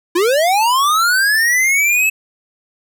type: linear sweep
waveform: square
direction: up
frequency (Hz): 326.3 to 2625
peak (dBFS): -12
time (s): 0.15-2.1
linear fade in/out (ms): 10
effects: none